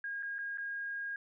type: tone with dropouts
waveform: sine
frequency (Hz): 1628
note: G#6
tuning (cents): -35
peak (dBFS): -36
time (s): 0.04-1.16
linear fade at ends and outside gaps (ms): 2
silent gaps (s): 0.226-0.23 / 0.384-0.388 / 0.574-0.582
effects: none